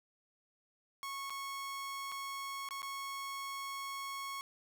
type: tone with dropouts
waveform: sawtooth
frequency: 1100 Hz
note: C#6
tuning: 14 cents flat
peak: -36 dBFS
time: 1.03-4.41 s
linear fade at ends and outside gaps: 0 ms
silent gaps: 1.297-1.304 / 2.117-2.121 / 2.688-2.708 / 2.819-2.829 s
effects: none